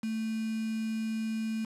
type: tone with quantisation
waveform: sine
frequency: 221.3 Hz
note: A3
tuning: 10 cents sharp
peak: -30 dBFS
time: 0.03-1.65 s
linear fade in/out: 5 ms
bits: 7
effects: low-pass 10000 Hz 12 dB/octave